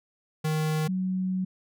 square / sine tone pair in turn, 155.56 / 186.23 Hz, D#3 / F#3, 0 / +11 cents, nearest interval minor third, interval 311 cents, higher second, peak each -25 dBFS, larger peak neither, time 0.44-0.88 / 0.88-1.45 s, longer second, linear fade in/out 10 ms, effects none

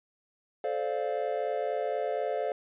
triangle chord, D minor seventh, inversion second, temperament equal with one note detuned, 434.4 / 523.3 / 587.3 / 698.5 Hz, A4 / C5 / D5 / F5, -22 / 0 / 0 / 0 cents, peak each -32 dBFS, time 0.64-2.52 s, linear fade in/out 2 ms, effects resampled to 8000 Hz

